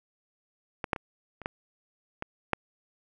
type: clicks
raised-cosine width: 0.5 ms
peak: -16 / -10 / -21 / -27 / -15 / -18 / -9 dBFS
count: 7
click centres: 0.842 / 0.932 / 0.962 / 1.417 / 1.459 / 2.224 / 2.533 s
effects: none